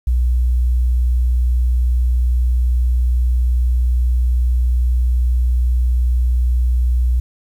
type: tone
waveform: sine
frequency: 61.2 Hz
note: B1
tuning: 15 cents flat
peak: -12 dBFS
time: 0.07-7.2 s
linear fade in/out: 5 ms
effects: 8-bit